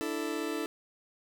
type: chord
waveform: 40% pulse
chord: D suspended second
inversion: none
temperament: just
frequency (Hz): 293.7 / 330.4 / 440.5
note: D4 / E4 / A4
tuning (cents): 0 / +4 / +2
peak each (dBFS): -36 / -35 / -36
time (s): 0.01-0.66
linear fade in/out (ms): 0
effects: none